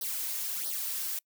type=noise with flanger; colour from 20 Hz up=blue; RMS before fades=-34 dBFS; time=0.01-1.19 s; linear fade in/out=5 ms; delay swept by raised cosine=0.2 to 3.3 ms; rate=1.5 Hz; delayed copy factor=+0.95; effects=noise-tail reverb RT60 0.1 s tail -26 dB re dry